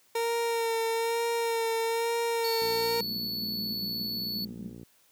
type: tone with vibrato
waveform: 30% pulse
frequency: 460.1 Hz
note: A#4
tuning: 23 cents flat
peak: -24 dBFS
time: 0.15-3.01 s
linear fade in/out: 5 ms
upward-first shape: sine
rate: 1.1 Hz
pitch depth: 24 cents each way
type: tone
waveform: square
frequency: 4435 Hz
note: C#8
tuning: in tune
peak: -32 dBFS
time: 2.44-4.45 s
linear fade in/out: 5 ms
type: click train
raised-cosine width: 3 ms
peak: -31 dBFS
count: 131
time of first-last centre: 2.62-4.831 s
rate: 58.8 Hz
type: band-pass noise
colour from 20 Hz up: pink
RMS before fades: -41 dBFS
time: 2.97-4.75 s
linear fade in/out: 50 ms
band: 190 to 230 Hz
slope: 96 dB/octave
effects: white hiss -64 dBFS RMS until 5.11 s + high-pass 100 Hz 12 dB/octave